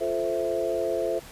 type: chord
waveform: sine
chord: F major seventh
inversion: none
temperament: equal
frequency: 349.2 / 440 / 523.3 / 659.3 Hz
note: F4 / A4 / C5 / E5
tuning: 0 / 0 / 0 / 0 cents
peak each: -31 / -30 / -29 / -29 dBFS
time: 0-1.2 s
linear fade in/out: 20 ms
effects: pink hiss -46 dBFS RMS until 1.31 s + resampled to 32000 Hz